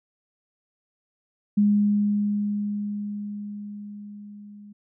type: tone with level ramp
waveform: sine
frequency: 206.1 Hz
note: G#3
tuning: 13 cents flat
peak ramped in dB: -15 to -42 dBFS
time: 1.57-4.73 s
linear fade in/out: 10 ms
effects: none